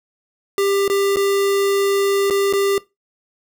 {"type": "tone with dropouts", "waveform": "square", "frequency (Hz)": 396.9, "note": "G4", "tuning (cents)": 22, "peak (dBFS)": -16, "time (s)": [0.58, 2.78], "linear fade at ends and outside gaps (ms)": 1, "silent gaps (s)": [[0.879, 0.899], [1.16, 1.169], [2.3, 2.307], [2.527, 2.535]], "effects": ["noise-tail reverb RT60 0.2 s tail -19 dB re dry"]}